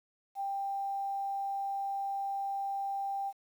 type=tone; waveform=sine; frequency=790 Hz; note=G5; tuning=13 cents sharp; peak=-32 dBFS; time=0.35-3.33 s; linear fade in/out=50 ms; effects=10-bit